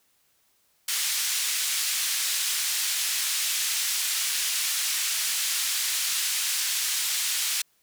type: band-pass noise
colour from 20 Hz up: white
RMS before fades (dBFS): -27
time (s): 0.88-7.62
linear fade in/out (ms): 5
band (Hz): 2100 to 9600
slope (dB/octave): 12
effects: white hiss -67 dBFS RMS until 7.82 s